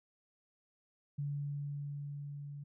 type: tone with level ramp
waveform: sine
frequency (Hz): 143.6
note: D3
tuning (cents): -39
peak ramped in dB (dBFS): -34 to -43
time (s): 1.18-2.64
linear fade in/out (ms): 10
effects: none